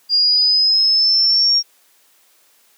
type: exponential sweep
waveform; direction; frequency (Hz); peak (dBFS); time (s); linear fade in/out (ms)
sine; up; 4800 to 5588; -11; 0.09-1.63; 50
effects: white hiss -55 dBFS RMS until 2.77 s + high-pass 300 Hz 12 dB/octave

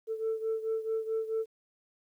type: beating tone pair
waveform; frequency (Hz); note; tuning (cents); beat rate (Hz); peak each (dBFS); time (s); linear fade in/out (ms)
sine; 443.2 / 447.8; A4 / A4; +13 / +30; 4.6; -30 / -34; 0.07-1.46; 50
effects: tanh soft clip ceiling -25 dBFS + 11-bit

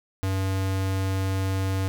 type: tone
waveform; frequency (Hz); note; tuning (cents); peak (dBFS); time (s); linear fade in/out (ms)
square; 95.7; G2; -41; -24; 0.23-1.88; 0
effects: none

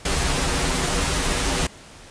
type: noise with comb filter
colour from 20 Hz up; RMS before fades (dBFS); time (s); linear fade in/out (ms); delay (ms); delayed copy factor
pink; -22; 0.05-1.67; 5; 9.3; -0.75
effects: pink hiss -44 dBFS RMS until 2.1 s + resampled to 22050 Hz

